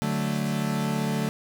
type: chord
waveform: 40% pulse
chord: D major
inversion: none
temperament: equal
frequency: 146.83 / 185 / 220 Hz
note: D3 / F#3 / A3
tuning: 0 / 0 / 0 cents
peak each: -28 / -30 / -27 dBFS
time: 0.02-1.29 s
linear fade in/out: 0 ms
effects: none